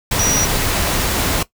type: tone in noise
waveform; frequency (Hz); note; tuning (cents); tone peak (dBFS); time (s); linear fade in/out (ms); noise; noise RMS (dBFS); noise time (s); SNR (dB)
sine; 5810; F#8; -32; -14; 0.19-0.45; 5; pink; -18; 0.11-1.43; +1
effects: noise-tail reverb RT60 0.1 s tail -17 dB re dry